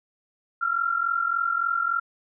sine tone pair together, 1346.5 / 1390 Hz, E6 / F6, +36 / -9 cents, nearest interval minor second, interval 55 cents, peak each -26 / -24 dBFS, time 0.61-2 s, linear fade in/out 10 ms, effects none

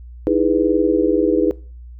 sine chord, E major seventh, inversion third, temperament just, 309 / 329.6 / 412 / 494.4 Hz, D#4 / E4 / G#4 / B4, -12 / 0 / -14 / +2 cents, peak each -19 dBFS, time 0.27-1.51 s, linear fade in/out 0 ms, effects noise-tail reverb RT60 0.4 s tail -22 dB re dry + added 60 Hz sine -34 dBFS peak until 1.99 s

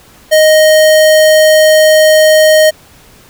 square tone, 622.3 Hz, D#5, in tune, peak -4 dBFS, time 0.31-2.71 s, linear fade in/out 20 ms, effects pink hiss -41 dBFS RMS until 3.29 s

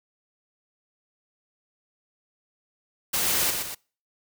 white noise with echo, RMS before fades -25 dBFS, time 3.13-3.51 s, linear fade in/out 10 ms, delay 120 ms, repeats 2, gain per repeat -5 dB, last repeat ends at 3.75 s, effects noise-tail reverb RT60 0.4 s tail -26 dB re dry

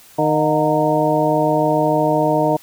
harmonic tone with a mistuned harmonic, 153.9 Hz, D#3, 19 cents flat, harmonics 1 / 2 / 3 / 4 / 5 / 6, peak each -23 / -20 / -22 / -18 / -22 / -21 dBFS, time 0.18-2.57 s, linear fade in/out 10 ms, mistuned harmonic 5, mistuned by -94 cents, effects white hiss -46 dBFS RMS until 2.62 s

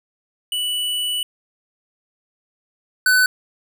square tone pair in turn, 2960 / 1504.1 Hz, F#7 / F#6, 0 / +28 cents, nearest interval octave, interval 1172 cents, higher first, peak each -21 / -13 dBFS, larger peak second, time 0.52-1.23 / 3.06-3.26 s, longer first, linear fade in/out 2 ms, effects none

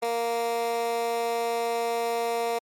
15% pulse tone with high-pass filter, 233.1 Hz, A#3, in tune, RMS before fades -27 dBFS, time 0.02-2.59 s, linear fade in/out 10 ms, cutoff 530 Hz, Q 2.4, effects MP3 64 kbps

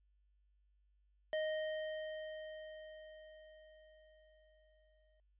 square tone with exponential decay, 622.3 Hz, D#5, in tune, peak -35 dBFS, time 1.33-5.2 s, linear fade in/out 1 ms, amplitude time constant 840 ms, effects added 50 Hz sine -70 dBFS peak until 5.39 s + resampled to 8000 Hz

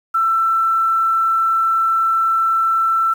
sine tone with quantisation, 1336 Hz, E6, 23 cents sharp, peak -13 dBFS, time 0.14-3.14 s, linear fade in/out 10 ms, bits 7, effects none

